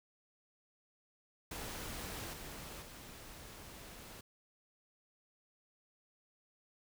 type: noise with level steps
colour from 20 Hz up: pink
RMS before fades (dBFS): -44 / -48 / -52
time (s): 1.51-4.21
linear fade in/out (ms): 5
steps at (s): 2.33 / 2.82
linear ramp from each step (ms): 5
effects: none